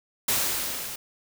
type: noise with level ramp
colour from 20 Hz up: white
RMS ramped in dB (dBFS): -23 to -36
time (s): 0.28-0.96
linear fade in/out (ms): 5
effects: none